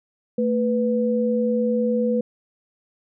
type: tone pair together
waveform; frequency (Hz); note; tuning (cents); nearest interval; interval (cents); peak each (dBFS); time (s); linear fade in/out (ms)
sine; 223.5 / 493.9; A3 / B4; +27 / 0; octave + major second; 1373; -21; 0.38-2.21; 5
effects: none